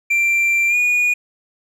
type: tone with pitch glide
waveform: triangle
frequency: 2360 to 2450 Hz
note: D7 to D#7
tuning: +8 to -27 cents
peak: -12 dBFS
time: 0.1-1.14 s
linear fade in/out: 10 ms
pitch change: +65 cents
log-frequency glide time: 0.68-0.76 s
effects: none